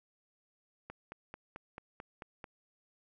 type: click train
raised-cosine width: 0.5 ms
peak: -29 dBFS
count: 8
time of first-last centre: 0.9-2.442 s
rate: 4.54 Hz
effects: none